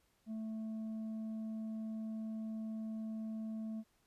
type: tone with tanh clipping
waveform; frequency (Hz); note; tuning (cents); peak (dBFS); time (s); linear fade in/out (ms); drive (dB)
sine; 220; A3; 0; -40; 0.26-3.84; 50; 4
effects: pink hiss -75 dBFS RMS until 4.06 s + resampled to 32000 Hz